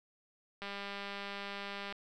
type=click train; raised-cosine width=0.3 ms; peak=-26 dBFS; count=262; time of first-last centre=0.62-1.925 s; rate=200 Hz; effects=none